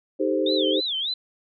sine chord, A half-diminished seventh, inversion second, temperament equal, 311.1 / 392 / 440 / 523.3 Hz, Eb4 / G4 / A4 / C5, 0 / 0 / 0 / 0 cents, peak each -25 / -25 / -30 / -25 dBFS, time 0.19-0.81 s, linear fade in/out 20 ms
sine tone with vibrato, 3520 Hz, A7, in tune, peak -24 dBFS, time 0.46-1.14 s, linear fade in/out 5 ms, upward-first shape sine, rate 3.4 Hz, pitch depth 240 cents each way
effects none

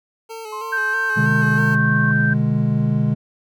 25% pulse tone with vibrato, 440 Hz, A4, in tune, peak -27 dBFS, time 0.29-1.76 s, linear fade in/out 20 ms, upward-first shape square, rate 3.1 Hz, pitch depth 39 cents each way
sine tone with pitch glide, 1052 to 1081 Hz, C6 to C#6, +9 to -44 cents, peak -27 dBFS, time 0.52-2.12 s, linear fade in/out 10 ms, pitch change +47 cents, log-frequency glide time 0.68-1.75 s
sine tone, 1564 Hz, G6, 4 cents flat, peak -18 dBFS, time 0.72-2.34 s, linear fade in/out 10 ms
triangle chord, G# diminished, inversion first, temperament just, 124.59 / 149.51 / 207.7 Hz, B2 / D3 / G#3, +16 / +31 / 0 cents, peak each -18 dBFS, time 1.16-3.15 s, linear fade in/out 20 ms
effects none

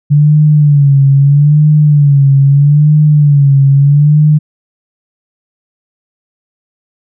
sine tone with vibrato, 144.5 Hz, D3, 28 cents flat, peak -3 dBFS, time 0.1-4.39 s, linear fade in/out 20 ms, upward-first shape sine, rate 0.78 Hz, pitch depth 85 cents each way, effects none

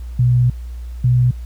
sine tone pair in turn, 123.47 / 124.16 Hz, B2 / B2, 0 / +10 cents, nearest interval unison, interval 10 cents, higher second, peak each -10 dBFS, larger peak neither, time 0.19-0.5 / 1.04-1.31 s, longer first, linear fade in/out 5 ms, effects added 60 Hz sine -26 dBFS peak until 1.45 s + pink hiss -51 dBFS RMS until 1.45 s

